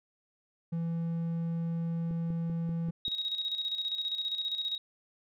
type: tone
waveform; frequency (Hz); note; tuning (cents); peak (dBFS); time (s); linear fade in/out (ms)
triangle; 166.8; E3; +21; -28; 0.72-2.91; 10
type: click train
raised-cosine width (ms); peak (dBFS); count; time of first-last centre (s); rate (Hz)
3; -31; 6; 2.11-3.081; 5.15
type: tone with tremolo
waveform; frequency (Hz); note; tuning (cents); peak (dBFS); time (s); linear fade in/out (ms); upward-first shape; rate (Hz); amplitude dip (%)
sine; 3787; A#7; +27; -29; 3.05-4.78; 2; square; 15; 55
effects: none